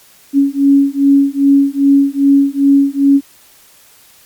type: beating tone pair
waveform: sine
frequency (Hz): 277.2 / 279.7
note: C#4 / C#4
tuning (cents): 0 / +16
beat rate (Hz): 2.5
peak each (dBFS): -10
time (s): 0.33-3.21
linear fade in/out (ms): 50
effects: white hiss -45 dBFS RMS until 4.25 s + MP3 96 kbps